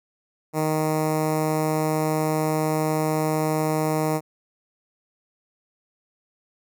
10% pulse tone with notch filter, 155.7 Hz, D#3, 2 cents sharp, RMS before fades -23 dBFS, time 0.53-4.21 s, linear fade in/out 50 ms, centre 3300 Hz, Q 0.57, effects none

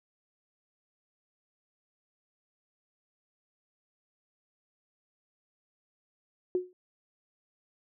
sine tone with exponential decay, 363.7 Hz, F#4, 30 cents flat, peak -22 dBFS, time 6.55-6.73 s, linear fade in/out 1 ms, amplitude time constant 38 ms, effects none

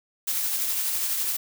blue noise with tremolo, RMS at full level -25 dBFS, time 0.27-1.37 s, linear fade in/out 10 ms, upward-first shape triangle, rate 12 Hz, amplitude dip 35%, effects none

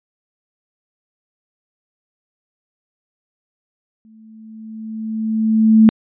sine tone with exponential growth, 220 Hz, A3, in tune, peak -4 dBFS, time 4.05-5.89 s, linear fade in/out 0 ms, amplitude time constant 400 ms, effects resampled to 8000 Hz

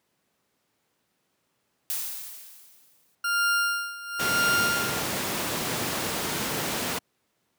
blue noise with exponential decay, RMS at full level -28 dBFS, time 1.9-3.15 s, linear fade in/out 0 ms, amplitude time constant 270 ms
40% pulse tone with tremolo, 1400 Hz, F6, 4 cents sharp, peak -20 dBFS, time 3.24-5.03 s, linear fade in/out 5 ms, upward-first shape sine, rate 0.99 Hz, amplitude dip 85%
pink noise, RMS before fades -28 dBFS, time 4.19-6.99 s, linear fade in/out 10 ms
effects pink hiss -73 dBFS RMS until 7.58 s + high-pass 150 Hz 12 dB/octave

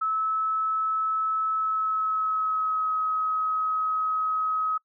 sine tone with pitch glide, 1300 to 1272.5 Hz, E6 to D#6, -24 to +39 cents, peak -23 dBFS, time 0.01-4.78 s, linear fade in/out 10 ms, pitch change -37 cents, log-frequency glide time 1.55-2.93 s, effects noise-tail reverb RT60 0.1 s tail -25 dB re dry

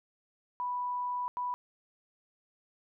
sine tone bursts at uneven times, 986 Hz, B5, 3 cents flat, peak -31 dBFS, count 2, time 0.6-1.28 / 1.37-1.54 s, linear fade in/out 0 ms, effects none

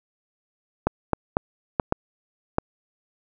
clicks, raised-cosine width 1 ms, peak -5 dBFS, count 6, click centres 0.87 / 1.133 / 1.369 / 1.798 / 1.924 / 2.584 s, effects none

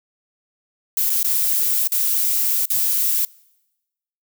violet noise with dropouts, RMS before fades -19 dBFS, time 0.97-3.25 s, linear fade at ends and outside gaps 2 ms, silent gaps 1.097-1.101 / 1.23-1.245 / 1.875-1.919 / 2.656-2.702 s, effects noise-tail reverb RT60 1.0 s tail -25 dB re dry

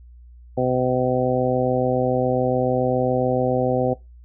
harmonic tone, 127.1 Hz, C3, 50 cents flat, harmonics 1 / 2 / 3 / 4 / 5 / 6, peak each -26 / -25 / -26 / -22 / -27 / -27 dBFS, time 0.57-3.94 s, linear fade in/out 10 ms, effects noise-tail reverb RT60 0.2 s tail -19 dB re dry + added 60 Hz sine -42 dBFS peak until 4.24 s

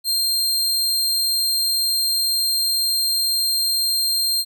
sawtooth tone, 4186 Hz, C8, in tune, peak -15 dBFS, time 0.04-4.45 s, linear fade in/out 50 ms, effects none

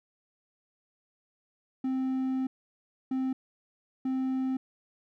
triangle tone bursts at uneven times, 261.6 Hz, C4, in tune, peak -25 dBFS, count 3, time 1.84-2.47 / 3.11-3.33 / 4.05-4.57 s, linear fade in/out 5 ms, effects none

